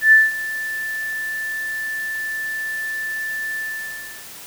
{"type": "tone with ADSR envelope", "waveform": "sine", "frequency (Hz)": 1760, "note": "A6", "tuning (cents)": 0, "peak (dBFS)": -6, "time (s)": [0.01, 4.28], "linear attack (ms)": 110, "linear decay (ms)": 190, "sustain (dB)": -17, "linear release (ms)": 700, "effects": ["white hiss -38 dBFS RMS until 4.46 s"]}